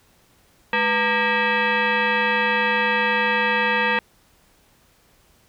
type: tone with frequency modulation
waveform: sine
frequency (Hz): 493.9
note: B4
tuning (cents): 0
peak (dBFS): -17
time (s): 0.73-3.99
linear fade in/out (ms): 2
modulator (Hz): 704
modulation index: 3.3
effects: pink hiss -58 dBFS RMS until 5.48 s